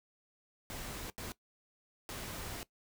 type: noise bursts at uneven times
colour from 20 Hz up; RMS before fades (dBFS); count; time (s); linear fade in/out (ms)
pink; -43; 3; 0.7-1.1 / 1.18-1.32 / 2.09-2.63; 0
effects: noise-tail reverb RT60 0.1 s tail -19 dB re dry